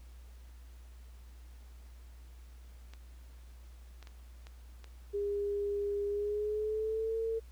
clicks, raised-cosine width 0.2 ms, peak -34 dBFS, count 5, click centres 2.936 / 4.027 / 4.072 / 4.469 / 4.843 s
sine tone with pitch glide, 406.2 to 450.7 Hz, G#4 to A4, -38 to +42 cents, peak -31 dBFS, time 5.13-7.4 s, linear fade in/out 20 ms, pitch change +180 cents, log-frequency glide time 6.07-7.18 s
effects added 60 Hz sine -49 dBFS peak until 7.51 s + pink hiss -65 dBFS RMS until 7.51 s

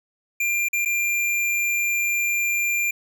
square tone with dropouts, 2386 Hz, D7, 27 cents sharp, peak -21 dBFS, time 0.4-2.91 s, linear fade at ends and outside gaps 5 ms, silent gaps 0.686-0.73 / 0.85-0.857 s, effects none

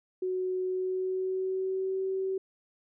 sine tone with pitch glide, 370 to 381.5 Hz, F#4 to G4, 0 to -47 cents, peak -28 dBFS, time 0.22-2.38 s, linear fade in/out 5 ms, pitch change +53 cents, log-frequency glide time 0.63-2.02 s, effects none

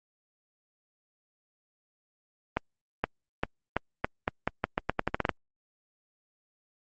accelerating click train, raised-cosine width 0.5 ms, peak -10 dBFS, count 16, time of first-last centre 2.57-5.293 s, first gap 470 ms, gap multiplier 0.84, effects Opus 32 kbps

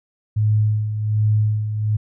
sine tone with tremolo, 106.9 Hz, A2, 49 cents flat, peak -13 dBFS, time 0.36-1.97 s, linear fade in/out 10 ms, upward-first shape sine, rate 1.3 Hz, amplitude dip 60%, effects none

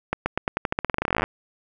accelerating click train, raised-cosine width 0.5 ms, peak -7 dBFS, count 25, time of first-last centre 0.13-1.24 s, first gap 130 ms, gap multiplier 0.89, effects none

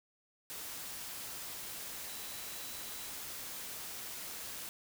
sine tone in noise, 3951 Hz, B7, in tune, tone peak -54 dBFS, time 2.08-3.09 s, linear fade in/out 0 ms, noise white, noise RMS -44 dBFS, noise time 0.5-4.69 s, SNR -13 dB, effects none

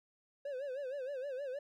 triangle tone with vibrato, 540 Hz, C#5, 45 cents flat, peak -36 dBFS, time 0.45-1.59 s, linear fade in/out 5 ms, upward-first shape sine, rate 6.4 Hz, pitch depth 130 cents each way, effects none

